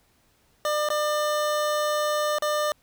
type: tone with dropouts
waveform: 25% pulse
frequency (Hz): 600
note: D5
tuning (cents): +37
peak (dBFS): -19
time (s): 0.65-2.72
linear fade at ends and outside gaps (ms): 1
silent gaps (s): 0.888-0.902 / 2.385-2.422
effects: pink hiss -64 dBFS RMS until 2.82 s